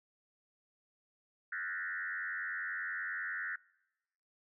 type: tone with frequency modulation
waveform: sine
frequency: 1661.2 Hz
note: G#6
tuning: in tune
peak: -36 dBFS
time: 1.52-3.56 s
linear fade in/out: 5 ms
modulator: 90.2 Hz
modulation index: 2.8
effects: noise-tail reverb RT60 1.0 s tail -24 dB re dry